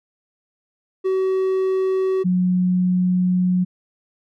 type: tone pair in turn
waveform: triangle / sine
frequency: 378.5 / 181.7 Hz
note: F#4 / F#3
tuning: +39 / -31 cents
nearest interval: octave + minor second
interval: 1270 cents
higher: first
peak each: -15 dBFS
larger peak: neither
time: 1.04-2.24 / 2.24-3.65 s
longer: second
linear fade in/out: 20 ms
effects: none